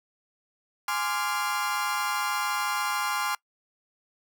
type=chord; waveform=35% pulse; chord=D half-diminished seventh; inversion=second; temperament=equal with one note detuned; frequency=830.6 / 1041.1 / 1174.7 / 1396.9 Hz; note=Ab5 / C6 / D6 / F6; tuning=0 / -9 / 0 / 0 cents; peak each=-31 / -29 / -32 / -30 dBFS; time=0.88-3.35 s; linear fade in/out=2 ms; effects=noise-tail reverb RT60 0.1 s tail -24 dB re dry